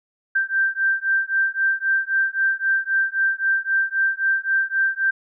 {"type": "beating tone pair", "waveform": "sine", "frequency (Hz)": [1568, 1571.8], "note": ["G6", "G6"], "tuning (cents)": [0, 4], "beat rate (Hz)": 3.8, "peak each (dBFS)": -21, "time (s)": [0.35, 5.11], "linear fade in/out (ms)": 10, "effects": []}